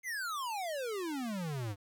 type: exponential sweep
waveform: square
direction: down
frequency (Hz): 2138 to 95.8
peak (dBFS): -36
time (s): 0.03-1.76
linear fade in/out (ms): 50
effects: 11-bit